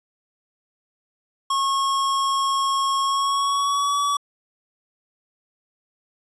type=tone with pitch glide; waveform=square; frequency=1091 to 1140 Hz; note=C#6 to C#6; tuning=-28 to +48 cents; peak=-20 dBFS; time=1.5-4.17 s; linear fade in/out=5 ms; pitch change=+76 cents; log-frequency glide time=3.01-3.98 s; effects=resampled to 22050 Hz